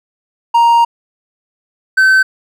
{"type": "tone pair in turn", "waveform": "triangle", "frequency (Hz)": [935, 1536.3], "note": ["A#5", "G6"], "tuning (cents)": [5, -35], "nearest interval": "major sixth", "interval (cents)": 860, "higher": "second", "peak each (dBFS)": -4, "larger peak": "neither", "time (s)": [[0.54, 0.85], [1.97, 2.23]], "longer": "first", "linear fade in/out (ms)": 10, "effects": []}